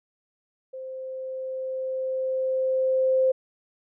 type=tone with level ramp; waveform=sine; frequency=522 Hz; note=C5; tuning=4 cents flat; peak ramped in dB=-34 to -17 dBFS; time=0.73-3.32 s; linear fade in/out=10 ms; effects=none